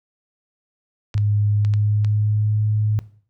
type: clicks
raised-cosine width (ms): 0.2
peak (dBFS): -19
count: 5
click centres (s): 1.142 / 1.179 / 1.649 / 1.738 / 2.047
type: tone with pitch glide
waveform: sine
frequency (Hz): 103.83 to 106.63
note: G#2 to G#2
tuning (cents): 0 to +46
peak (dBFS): -16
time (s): 1.15-2.99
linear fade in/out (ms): 0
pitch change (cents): +46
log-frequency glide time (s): 1.49-2.64
effects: noise-tail reverb RT60 0.5 s tail -18 dB re dry